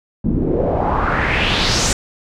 pink noise with low-pass filter sweep, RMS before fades -17 dBFS, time 0.24-1.93 s, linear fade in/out 2 ms, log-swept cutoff 230 to 7800 Hz, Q 3.1, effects none

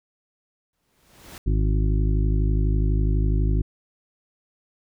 pink noise with exponential growth, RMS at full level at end -39 dBFS, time 0.73-1.38 s, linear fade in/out 2 ms, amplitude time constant 140 ms
harmonic tone, 52.1 Hz, G#1, 6 cents sharp, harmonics 1 / 2 / 3 / 5 / 6 / 7, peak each -19 / -25 / -29 / -33 / -35 / -36 dBFS, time 1.46-3.62 s, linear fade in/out 10 ms
effects none

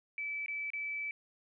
sine tone with dropouts, 2308 Hz, D7, 31 cents flat, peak -35 dBFS, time 0.18-1.11 s, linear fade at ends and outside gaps 1 ms, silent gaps 0.461-0.482 / 0.703-0.734 s, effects none

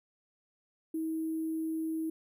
sine tone with sample-and-hold, 320 Hz, D#4, 49 cents sharp, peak -31 dBFS, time 0.94-2.1 s, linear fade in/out 5 ms, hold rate 11025 Hz, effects none

